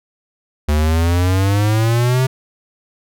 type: exponential sweep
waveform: square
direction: up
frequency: 73.42 to 132.2 Hz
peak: -13 dBFS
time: 0.68-2.27 s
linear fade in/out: 10 ms
effects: none